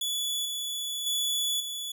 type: tone with level steps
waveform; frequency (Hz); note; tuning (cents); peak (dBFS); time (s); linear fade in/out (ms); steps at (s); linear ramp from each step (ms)
sawtooth; 3427; A7; -46; -25 / -28 / -23 / -30; 0.01-1.92; 5; 0.45 / 1.06 / 1.6; 5
effects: none